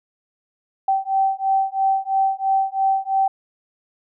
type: beating tone pair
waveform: sine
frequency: 773 / 776 Hz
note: G5 / G5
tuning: -24 / -18 cents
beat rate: 3 Hz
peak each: -20 / -20 dBFS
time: 0.88-3.28 s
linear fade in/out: 5 ms
effects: none